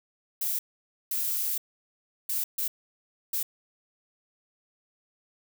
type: noise bursts at uneven times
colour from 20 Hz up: violet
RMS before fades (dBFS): -29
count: 5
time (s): 0.41-0.59 / 1.11-1.58 / 2.29-2.44 / 2.58-2.68 / 3.33-3.43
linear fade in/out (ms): 5
effects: none